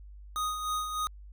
square tone with tremolo, 1244.5 Hz, D#6, in tune, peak -29 dBFS, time 0.36-1.07 s, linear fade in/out 0 ms, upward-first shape sine, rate 3.3 Hz, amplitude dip 50%, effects added 50 Hz sine -45 dBFS peak until 1.32 s

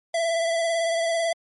square tone with vibrato, 666 Hz, E5, 18 cents sharp, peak -22 dBFS, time 0.14-1.33 s, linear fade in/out 5 ms, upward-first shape triangle, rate 18 Hz, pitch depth 33 cents each way, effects MP3 48 kbps

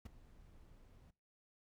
brown noise with ADSR envelope, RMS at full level -43 dBFS, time 0.05-1.11 s, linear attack 9 ms, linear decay 15 ms, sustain -18 dB, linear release 10 ms, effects noise-tail reverb RT60 0.4 s tail -23 dB re dry

